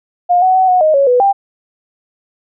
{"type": "tone with pitch steps", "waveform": "sine", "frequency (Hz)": [710, 746, 752, 731, 622, 555, 494.2, 792], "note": ["F5", "F#5", "F#5", "F#5", "D#5", "C#5", "B4", "G5"], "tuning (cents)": [28, 14, 28, -21, -1, 2, 1, 18], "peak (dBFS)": -7, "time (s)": [0.29, 1.33], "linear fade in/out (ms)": 20, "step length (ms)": 130, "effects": []}